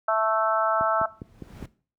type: harmonic tone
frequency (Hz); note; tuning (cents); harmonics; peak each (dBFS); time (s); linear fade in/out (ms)
220; A3; 0; 3 / 4 / 5 / 6 / 7; -23 / -28 / -30 / -24 / -34; 0.08-1.06; 5
type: click train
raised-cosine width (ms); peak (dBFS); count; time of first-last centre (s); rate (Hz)
3; -22; 5; 0.81-1.626; 4.9
type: noise with exponential growth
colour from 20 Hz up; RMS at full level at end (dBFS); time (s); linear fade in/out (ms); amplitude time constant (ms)
brown; -34; 0.87-1.66; 5; 170
effects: noise-tail reverb RT60 0.4 s tail -18 dB re dry + high-pass 60 Hz 12 dB/octave